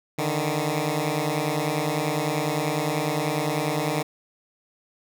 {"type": "beating tone pair", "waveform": "10% pulse", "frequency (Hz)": [146.83, 156.83], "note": ["D3", "D#3"], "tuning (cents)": [0, 14], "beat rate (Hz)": 10, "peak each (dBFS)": -18, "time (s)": [0.18, 4.03], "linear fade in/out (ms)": 10, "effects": []}